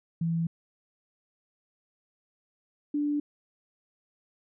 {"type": "tone pair in turn", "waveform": "sine", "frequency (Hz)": [166, 292.9], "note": ["E3", "D4"], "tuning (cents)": [12, -5], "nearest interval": "minor seventh", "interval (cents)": 983, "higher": "second", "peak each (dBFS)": [-25, -25], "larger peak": "neither", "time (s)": [[0.21, 0.47], [2.94, 3.2]], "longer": "neither", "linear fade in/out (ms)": 5, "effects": []}